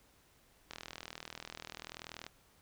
click train, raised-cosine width 0.2 ms, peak -26 dBFS, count 64, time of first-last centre 0.71-2.266 s, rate 40.5 Hz, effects pink hiss -67 dBFS RMS until 2.61 s

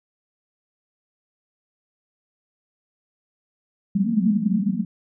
white band-pass noise, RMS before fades -21 dBFS, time 3.95-4.85 s, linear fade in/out 2 ms, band 180 to 230 Hz, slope 96 dB/octave, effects none

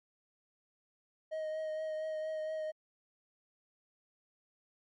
triangle tone with vibrato, 626 Hz, D#5, 10 cents sharp, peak -33 dBFS, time 1.31-2.72 s, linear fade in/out 20 ms, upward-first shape triangle, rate 4.3 Hz, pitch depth 20 cents each way, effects MP3 48 kbps

